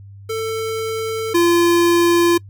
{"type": "tone pair in turn", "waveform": "square", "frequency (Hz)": [445, 343.5], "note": ["A4", "F4"], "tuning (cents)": [20, -29], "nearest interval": "major third", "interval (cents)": 449, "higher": "first", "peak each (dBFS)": [-21, -12], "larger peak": "second", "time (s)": [[0.29, 1.34], [1.34, 2.38]], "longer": "first", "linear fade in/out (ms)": 10, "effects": ["noise-tail reverb RT60 0.1 s tail -25 dB re dry", "added 99 Hz sine -36 dBFS peak until 2.49 s"]}